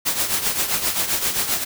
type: noise with tremolo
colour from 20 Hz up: white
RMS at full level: -19 dBFS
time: 0.05-1.65 s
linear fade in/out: 20 ms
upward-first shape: triangle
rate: 7.6 Hz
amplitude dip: 70%
effects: none